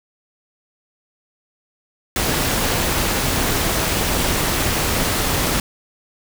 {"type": "noise with amplitude modulation", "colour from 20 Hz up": "pink", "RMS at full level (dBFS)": -17, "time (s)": [2.16, 5.6], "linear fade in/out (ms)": 2, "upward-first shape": "sine", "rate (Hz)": 295, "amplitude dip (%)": 55, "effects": []}